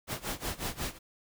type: noise with tremolo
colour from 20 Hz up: pink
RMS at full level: -33 dBFS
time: 0.07-0.99 s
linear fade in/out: 50 ms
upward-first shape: sine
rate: 5.5 Hz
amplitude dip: 90%
effects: none